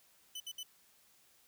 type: tone bursts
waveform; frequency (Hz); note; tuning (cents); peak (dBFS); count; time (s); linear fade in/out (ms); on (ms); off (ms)
sawtooth; 3006; F#7; +27; -38; 3; 0.35-0.632; 5; 52; 63
effects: white hiss -67 dBFS RMS until 1.47 s